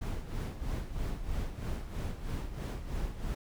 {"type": "noise with tremolo", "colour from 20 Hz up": "brown", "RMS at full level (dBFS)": -33, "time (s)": [0.01, 3.35], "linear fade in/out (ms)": 10, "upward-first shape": "sine", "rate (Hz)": 3.1, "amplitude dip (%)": 65, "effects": []}